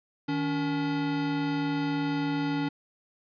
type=tone pair together; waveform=square; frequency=155.9 / 284.1 Hz; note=D#3 / C#4; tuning=+4 / +43 cents; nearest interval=minor seventh; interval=1039 cents; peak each=-34 / -28 dBFS; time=0.28-2.69 s; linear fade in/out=10 ms; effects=resampled to 11025 Hz + 11-bit